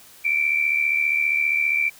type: tone pair together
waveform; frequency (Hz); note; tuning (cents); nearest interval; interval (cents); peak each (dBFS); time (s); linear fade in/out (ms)
sine; 2274 / 2349; C#7 / D7; +44 / 0; minor second; 56; -25 / -19; 0.24-1.9; 20
effects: white hiss -48 dBFS RMS until 1.99 s